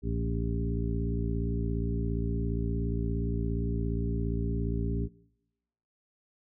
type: harmonic tone with a mistuned harmonic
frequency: 57.2 Hz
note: A#1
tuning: 32 cents flat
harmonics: 1 / 2 / 3 / 4 / 5 / 7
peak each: -31 / -34 / -36 / -37 / -38 / -39 dBFS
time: 0.02-5.09 s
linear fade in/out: 50 ms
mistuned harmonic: 1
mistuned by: +69 cents
effects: noise-tail reverb RT60 0.9 s tail -22 dB re dry